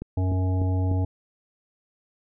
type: click train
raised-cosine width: 3 ms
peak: -20 dBFS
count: 4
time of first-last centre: 0.02-0.916 s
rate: 3.35 Hz
type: harmonic tone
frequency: 92.7 Hz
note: F#2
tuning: 4 cents sharp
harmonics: 1 / 3 / 5 / 7 / 9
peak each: -21 / -31 / -38 / -39 / -40 dBFS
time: 0.17-1.05 s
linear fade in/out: 5 ms
effects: none